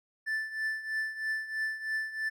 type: tone with tremolo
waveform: triangle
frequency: 1760 Hz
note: A6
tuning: in tune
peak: -26 dBFS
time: 0.26-2.3 s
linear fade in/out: 20 ms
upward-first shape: triangle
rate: 3.1 Hz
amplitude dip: 80%
effects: none